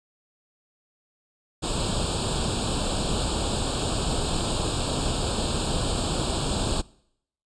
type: noise with comb filter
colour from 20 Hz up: pink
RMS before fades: -26 dBFS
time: 1.62-6.82 s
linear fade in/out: 20 ms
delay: 0.25 ms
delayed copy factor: +1
effects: noise-tail reverb RT60 0.7 s tail -23 dB re dry + resampled to 22050 Hz